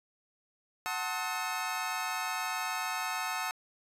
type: chord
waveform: 25% pulse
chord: F# diminished seventh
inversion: none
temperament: just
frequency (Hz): 740 / 888 / 1065.6 / 1278.7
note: F#5 / A5 / C6 / Eb6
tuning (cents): 0 / +16 / +31 / +47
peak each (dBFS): -34 / -34 / -38 / -33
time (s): 0.86-3.51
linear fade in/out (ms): 0
effects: resampled to 32000 Hz